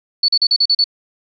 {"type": "tone bursts", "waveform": "sine", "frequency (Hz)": 4449, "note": "C#8", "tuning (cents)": 5, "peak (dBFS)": -10, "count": 7, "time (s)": [0.23, 0.842], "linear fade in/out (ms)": 5, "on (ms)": 54, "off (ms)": 39, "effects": []}